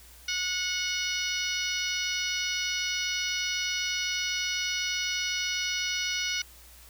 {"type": "harmonic tone", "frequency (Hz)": 732, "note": "F#5", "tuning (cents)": -19, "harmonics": [2, 3, 4, 5, 6, 7, 8], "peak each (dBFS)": [-37, -33, -34, -38, -38, -36, -36], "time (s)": [0.28, 6.42], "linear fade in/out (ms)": 5, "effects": ["added 60 Hz sine -53 dBFS peak until 6.89 s", "white hiss -53 dBFS RMS until 6.89 s"]}